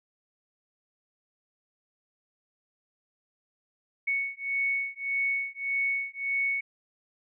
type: beating tone pair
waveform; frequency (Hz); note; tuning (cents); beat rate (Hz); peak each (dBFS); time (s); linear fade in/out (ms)
sine; 2217 / 2218.7; C#7 / C#7; 0 / +1; 1.7; -30; 4.07-6.61; 10
effects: none